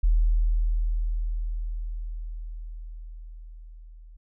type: tone with level ramp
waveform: sine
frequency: 40 Hz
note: D#1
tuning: 49 cents sharp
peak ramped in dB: -16 to -44 dBFS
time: 0.03-4.17 s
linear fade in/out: 10 ms
effects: none